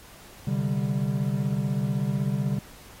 triangle chord, C suspended second, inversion none, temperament equal, 130.81 / 146.83 / 196 Hz, C3 / D3 / G3, 0 / 0 / 0 cents, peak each -26 / -26 / -26 dBFS, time 0.47-2.59 s, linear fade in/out 5 ms, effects pink hiss -49 dBFS RMS until 3 s + AAC 48 kbps

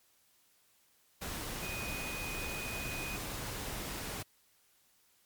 sine tone in noise, 2489 Hz, D#7, in tune, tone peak -41 dBFS, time 1.62-3.17 s, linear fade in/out 10 ms, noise pink, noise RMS -40 dBFS, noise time 1.21-4.23 s, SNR -4 dB, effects white hiss -69 dBFS RMS until 5.25 s + MP3 96 kbps

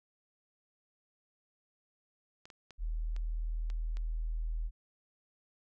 clicks, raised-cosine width 0.2 ms, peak -33 dBFS, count 6, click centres 2.455 / 2.502 / 2.707 / 3.164 / 3.701 / 3.97 s
sine tone, 40.14 Hz, E1, 45 cents flat, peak -32 dBFS, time 2.78-4.71 s, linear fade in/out 50 ms
effects none

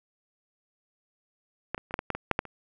clicks, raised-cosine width 0.5 ms, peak -14 / -22 / -26 / -11 / -15 / -13 / -18 / -7 / -9 / -27 dBFS, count 10, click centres 1.746 / 1.779 / 1.909 / 1.941 / 1.991 / 2.103 / 2.15 / 2.313 / 2.391 / 2.453 s, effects none

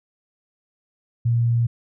sine tone, 117.7 Hz, A#2, 17 cents sharp, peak -16 dBFS, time 1.25-1.67 s, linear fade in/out 10 ms, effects none

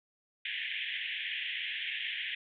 white band-pass noise, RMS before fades -37 dBFS, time 0.45-2.35 s, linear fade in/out 5 ms, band 1700 to 3400 Hz, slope 96 dB/octave, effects none

